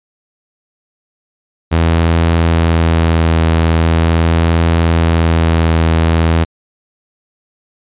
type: tone with vibrato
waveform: sawtooth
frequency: 82.41 Hz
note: E2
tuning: in tune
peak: -5 dBFS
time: 1.71-6.45 s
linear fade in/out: 20 ms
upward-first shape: triangle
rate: 0.42 Hz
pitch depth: 18 cents each way
effects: resampled to 8000 Hz